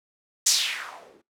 violet noise with low-pass filter sweep, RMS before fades -27 dBFS, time 0.46-1.22 s, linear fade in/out 10 ms, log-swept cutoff 7000 to 260 Hz, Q 2.7, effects noise-tail reverb RT60 0.2 s tail -23 dB re dry

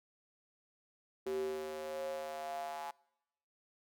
square tone with high-pass filter sweep, 77.1 Hz, D#2, 15 cents flat, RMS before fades -40 dBFS, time 1.26-2.91 s, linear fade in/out 5 ms, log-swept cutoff 360 to 820 Hz, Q 7.5, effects noise-tail reverb RT60 0.9 s tail -24 dB re dry

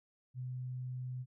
sine tone, 126.7 Hz, B2, 45 cents sharp, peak -38 dBFS, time 0.34-1.26 s, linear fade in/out 50 ms, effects none

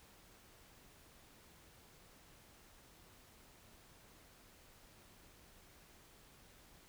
silence, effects pink hiss -63 dBFS RMS until 6.88 s

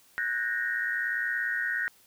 sine tone cluster, 1478 / 1595 / 1784 / 1865 Hz, F#6 / G6 / A6 / A#6, -2 / +30 / +23 / 0 cents, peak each -32 / -34 / -39 / -30 dBFS, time 0.18-1.88 s, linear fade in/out 0 ms, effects white hiss -60 dBFS RMS until 2.06 s

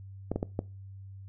clicks, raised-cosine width 2 ms, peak -16 dBFS, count 4, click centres 0.316 / 0.36 / 0.429 / 0.591 s, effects noise-tail reverb RT60 0.3 s tail -21 dB re dry + added 97 Hz sine -43 dBFS peak until 1.28 s

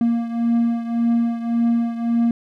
triangle beating tone pair, 233.1 / 234.9 Hz, A#3 / A#3, 0 / +13 cents, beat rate 1.8 Hz, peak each -16 / -21 dBFS, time 0.01-2.31 s, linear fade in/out 2 ms, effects none

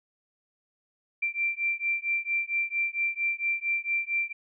sine beating tone pair, 2354 / 2358.4 Hz, D7 / D7, +3 / +7 cents, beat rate 4.4 Hz, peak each -29 dBFS, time 1.22-4.33 s, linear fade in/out 10 ms, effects none

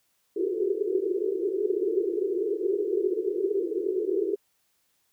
pink band-pass noise, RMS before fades -27 dBFS, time 0.36-4.36 s, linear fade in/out 5 ms, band 350 to 440 Hz, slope 96 dB/octave, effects white hiss -71 dBFS RMS until 5.12 s

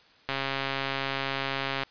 click train, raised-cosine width 0.3 ms, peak -13 dBFS, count 211, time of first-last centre 0.29-1.834 s, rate 136 Hz, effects white hiss -58 dBFS RMS until 1.9 s + resampled to 11025 Hz

